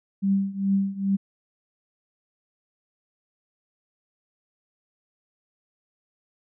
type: tone with tremolo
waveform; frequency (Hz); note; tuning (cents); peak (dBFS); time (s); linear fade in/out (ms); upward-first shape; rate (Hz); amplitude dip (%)
sine; 196; G3; 0; -17; 0.22-1.17; 20; triangle; 2.4; 90
effects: none